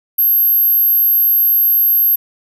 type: tone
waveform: sine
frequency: 12544 Hz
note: G9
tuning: in tune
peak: -9 dBFS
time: 0.18-2.16 s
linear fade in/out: 10 ms
effects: none